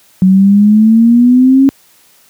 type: exponential sweep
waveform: sine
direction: up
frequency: 185 to 274.8 Hz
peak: -3 dBFS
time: 0.22-1.69 s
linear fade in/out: 0 ms
effects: white hiss -47 dBFS RMS until 2.29 s + high-pass 80 Hz 12 dB/octave